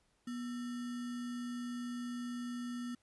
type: tone with sample-and-hold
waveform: sine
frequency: 242.8 Hz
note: B3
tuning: 29 cents flat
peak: -38 dBFS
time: 0.27-2.95 s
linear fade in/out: 5 ms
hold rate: 1575 Hz
effects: pink hiss -75 dBFS RMS until 3.02 s + resampled to 24000 Hz